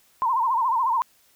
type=tone with vibrato; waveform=sine; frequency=982 Hz; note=B5; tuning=10 cents flat; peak=-19 dBFS; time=0.22-1.02 s; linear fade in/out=0 ms; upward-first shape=sine; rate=14 Hz; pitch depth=150 cents each way; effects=white hiss -60 dBFS RMS until 1.35 s